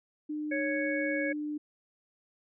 sine tone with pitch glide, 301.8 to 298.9 Hz, D4 to D4, +47 to +31 cents, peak -32 dBFS, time 0.29-1.58 s, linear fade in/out 10 ms, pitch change -16 cents, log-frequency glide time 0.8-1.28 s
harmonic tone, 554.4 Hz, C#5, in tune, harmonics 1 / 3 / 4, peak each -33 / -35 / -35 dBFS, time 0.51-1.33 s, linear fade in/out 10 ms
effects none

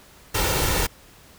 pink noise with comb filter, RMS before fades -22 dBFS, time 0.34-0.87 s, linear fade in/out 10 ms, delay 2.2 ms, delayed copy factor +0.55, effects pink hiss -50 dBFS RMS until 1.38 s

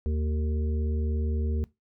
harmonic tone, 76.4 Hz, D#2, 31 cents flat, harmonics 1 / 3 / 5 / 6, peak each -25 / -35 / -39 / -41 dBFS, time 0.06-1.64 s, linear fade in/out 0 ms, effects noise-tail reverb RT60 0.2 s tail -20 dB re dry

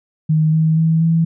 sine tone with pitch steps, 156.3 / 158.94 / 161.63 / 164.36 Hz, D#3 / D#3 / E3 / E3, +8 / +37 / -34 / -5 cents, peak -11 dBFS, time 0.29-1.25 s, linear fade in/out 10 ms, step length 240 ms, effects none

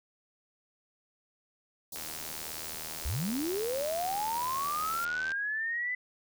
white band-stop noise, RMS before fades -41 dBFS, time 1.92-5.05 s, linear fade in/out 5 ms, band 940 to 4000 Hz, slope 48 dB/octave
click train, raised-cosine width 0.2 ms, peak -24 dBFS, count 266, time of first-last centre 1.96-5.319 s, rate 78.9 Hz
sine linear sweep, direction up, 52 to 2014 Hz, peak -30 dBFS, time 3.05-5.95 s, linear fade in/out 5 ms
effects none

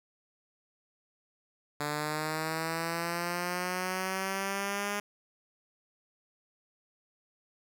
5% pulse linear sweep, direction up, 146.83 to 205.4 Hz, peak -20 dBFS, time 1.8-5 s, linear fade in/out 5 ms, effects none

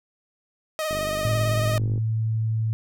sawtooth tone with vibrato, 622.3 Hz, D#5, in tune, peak -21 dBFS, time 0.79-1.78 s, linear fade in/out 0 ms, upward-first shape sine, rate 18 Hz, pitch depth 36 cents each way
click train, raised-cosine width 3 ms, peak -21 dBFS, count 54, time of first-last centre 0.91-1.979 s, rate 49.6 Hz
sine tone, 111 Hz, A2, 16 cents sharp, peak -21 dBFS, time 1.25-2.73 s, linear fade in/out 0 ms
effects none

